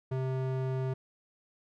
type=tone with band-pass filter; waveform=square; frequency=130.81 Hz; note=C3; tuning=in tune; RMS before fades=-32 dBFS; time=0.11-0.94 s; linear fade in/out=10 ms; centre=300 Hz; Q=0.58; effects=none